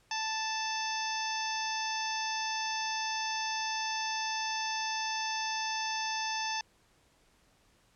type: harmonic tone with a mistuned harmonic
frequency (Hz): 880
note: A5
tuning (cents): 0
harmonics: 1 / 2 / 3 / 4 / 5 / 6 / 7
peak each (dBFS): -35 / -40 / -40 / -43 / -44 / -39 / -41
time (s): 0.11-6.61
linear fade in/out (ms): 2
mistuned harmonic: 5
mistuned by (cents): +70
effects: pink hiss -67 dBFS RMS until 7.95 s + low-pass 10000 Hz 12 dB/octave